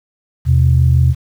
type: tone pair together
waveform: sine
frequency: 81.4 / 127.58 Hz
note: E2 / C3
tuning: -21 / -43 cents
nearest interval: minor sixth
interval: 778 cents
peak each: -10 dBFS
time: 0.45-1.15 s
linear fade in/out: 50 ms
effects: tanh soft clip ceiling 0 dBFS + 7-bit